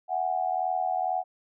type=tone with amplitude modulation; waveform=sine; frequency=740 Hz; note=F#5; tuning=in tune; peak=-21 dBFS; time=0.08-1.24 s; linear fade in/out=50 ms; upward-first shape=sine; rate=82.1 Hz; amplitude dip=85%; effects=none